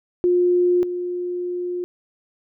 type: tone pair in turn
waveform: sine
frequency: 355.8 / 355.8 Hz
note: F4 / F4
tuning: +32 / +32 cents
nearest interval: unison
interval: 0 cents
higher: neither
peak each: -14 / -23 dBFS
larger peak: first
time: 0.24-0.83 / 0.83-1.84 s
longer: second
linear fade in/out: 0 ms
effects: none